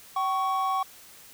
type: tone pair together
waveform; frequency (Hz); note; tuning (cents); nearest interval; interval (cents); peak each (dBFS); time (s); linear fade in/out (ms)
triangle; 766 / 1108.7; G5 / C#6; -40 / 0; tritone; 640; -26 / -24; 0.16-0.83; 5
effects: white hiss -50 dBFS RMS until 1.33 s

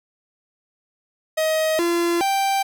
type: tone with pitch steps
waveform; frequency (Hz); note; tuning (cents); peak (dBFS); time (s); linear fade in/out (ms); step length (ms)
45% pulse; 631 / 342.7 / 784; D#5 / F4 / G5; +24 / -33 / 0; -18; 1.37-2.63; 10; 420
effects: none

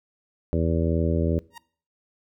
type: harmonic tone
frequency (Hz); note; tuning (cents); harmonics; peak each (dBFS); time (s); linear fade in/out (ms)
82.41; E2; 0; 1 / 2 / 3 / 4 / 5 / 6 / 7; -24 / -27 / -29 / -30 / -31 / -32 / -32; 0.53-1.39; 0
type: tone with exponential growth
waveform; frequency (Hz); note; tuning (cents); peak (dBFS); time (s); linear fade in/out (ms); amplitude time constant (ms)
sawtooth; 936; A#5; +7; -33; 1.5-1.58; 5; 16
effects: noise-tail reverb RT60 0.5 s tail -22 dB re dry

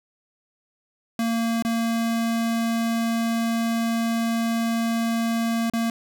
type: tone with dropouts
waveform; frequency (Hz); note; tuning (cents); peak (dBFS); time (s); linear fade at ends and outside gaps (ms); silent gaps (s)
square; 229.4; A#3; -28; -22; 1.19-5.9; 2; 1.624-1.649 / 5.699-5.735
effects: none

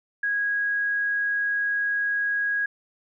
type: tone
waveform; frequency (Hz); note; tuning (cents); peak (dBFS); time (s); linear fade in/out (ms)
sine; 1650; G#6; -12; -22; 0.23-2.66; 5
effects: none

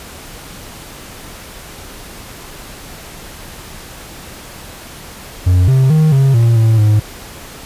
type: tone with pitch steps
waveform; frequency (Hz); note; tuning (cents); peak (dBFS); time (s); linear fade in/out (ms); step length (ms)
triangle; 90.6 / 132.1 / 156.2 / 135.4 / 116.1 / 112.2 / 106.3; F#2 / C3 / D#3 / C#3 / A#2 / A2 / G#2; -36 / +17 / +7 / -40 / -7 / +34 / +41; -5; 5.46-7; 10; 220
effects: pink hiss -33 dBFS RMS until 7.65 s + resampled to 32000 Hz

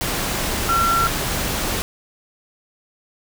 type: tone in noise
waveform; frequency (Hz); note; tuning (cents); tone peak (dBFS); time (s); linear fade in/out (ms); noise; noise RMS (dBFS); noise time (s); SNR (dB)
sine; 1359; F6; -48; -16; 0.69-1.07; 0; pink; -23; 0.01-1.82; +4
effects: none

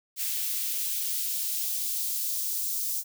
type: noise with high-pass filter sweep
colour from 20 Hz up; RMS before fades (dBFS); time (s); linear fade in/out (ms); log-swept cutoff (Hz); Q
blue; -30; 0.16-3.04; 50; 2200 to 5500; 0.94
effects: none

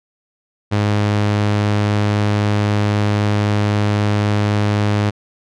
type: tone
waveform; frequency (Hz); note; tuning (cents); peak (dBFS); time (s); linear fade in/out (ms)
sawtooth; 103.83; G#2; 0; -10; 0.71-5.11; 20
effects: low-pass 5000 Hz 12 dB/octave

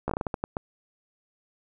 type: slowing click train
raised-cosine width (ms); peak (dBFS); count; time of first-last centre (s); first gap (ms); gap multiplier
1; -14; 10; 0.08-0.569; 14; 1.32
effects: none

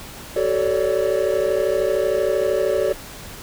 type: chord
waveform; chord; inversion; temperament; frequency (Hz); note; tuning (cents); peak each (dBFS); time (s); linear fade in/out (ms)
triangle; D major seventh; first; equal with one note detuned; 379.7 / 440 / 554.4 / 587.3; F#4 / A4 / C#5 / D5; +45 / 0 / 0 / 0; -21; 0.36-2.93; 5
effects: pink hiss -37 dBFS RMS until 3.42 s

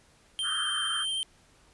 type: tone with vibrato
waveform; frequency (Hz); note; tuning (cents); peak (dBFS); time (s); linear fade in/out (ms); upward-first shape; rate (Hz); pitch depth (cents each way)
square; 3136; G7; 0; -29; 0.39-1.23; 0; sine; 13; 14
type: band-pass noise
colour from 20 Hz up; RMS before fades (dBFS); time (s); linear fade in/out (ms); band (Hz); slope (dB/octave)
pink; -36; 0.42-1.06; 50; 1200 to 1700; 96
effects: pink hiss -61 dBFS RMS until 1.73 s + resampled to 24000 Hz

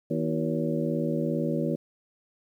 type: harmonic tone with a mistuned harmonic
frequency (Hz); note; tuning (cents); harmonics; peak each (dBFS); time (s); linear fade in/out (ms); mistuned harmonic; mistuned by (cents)
80; D#2; +49; 2 / 3 / 4 / 5 / 6 / 7; -30 / -30 / -32 / -35 / -34 / -33; 0.1-1.76; 10; 5; -100
effects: 10-bit

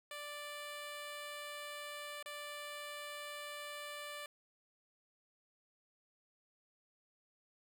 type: tone with dropouts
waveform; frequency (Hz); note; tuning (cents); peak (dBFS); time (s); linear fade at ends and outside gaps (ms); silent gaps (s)
10% pulse; 587.3; D5; 0; -36; 0.11-4.26; 2; 2.227-2.259
effects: none

